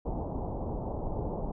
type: low-pass noise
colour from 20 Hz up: pink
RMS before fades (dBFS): -34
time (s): 0.05-1.52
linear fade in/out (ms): 10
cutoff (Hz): 920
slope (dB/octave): 48
effects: none